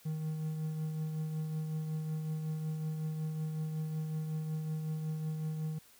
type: tone with tremolo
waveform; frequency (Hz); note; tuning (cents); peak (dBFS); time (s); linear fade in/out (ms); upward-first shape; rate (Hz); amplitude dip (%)
triangle; 156.4; D#3; +9; -30; 0.05-5.79; 10; triangle; 5.4; 40
effects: white hiss -61 dBFS RMS until 5.99 s